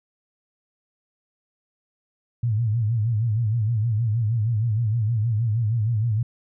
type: tone with vibrato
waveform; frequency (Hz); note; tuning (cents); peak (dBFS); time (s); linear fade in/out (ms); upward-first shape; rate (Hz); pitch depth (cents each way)
sine; 111.9; A2; +30; -19; 2.43-6.23; 5; sine; 6.4; 130
effects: none